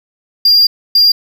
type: tone bursts at uneven times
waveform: triangle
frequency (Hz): 4795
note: D8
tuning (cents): +35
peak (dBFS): -4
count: 2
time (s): 0.45-0.67 / 0.95-1.12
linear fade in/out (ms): 5
effects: none